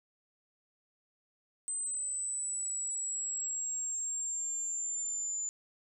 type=linear sweep; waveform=sine; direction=down; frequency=8160 to 7060 Hz; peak=-33 dBFS; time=1.68-5.49 s; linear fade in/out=0 ms; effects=none